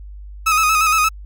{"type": "tone with vibrato", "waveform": "30% pulse", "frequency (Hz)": 1271, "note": "D#6", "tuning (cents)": 36, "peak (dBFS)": -10, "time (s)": [0.46, 1.09], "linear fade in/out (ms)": 10, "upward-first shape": "square", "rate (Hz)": 8.6, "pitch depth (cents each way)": 40, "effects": ["added 50 Hz sine -32 dBFS peak until 1.25 s", "Opus 48 kbps"]}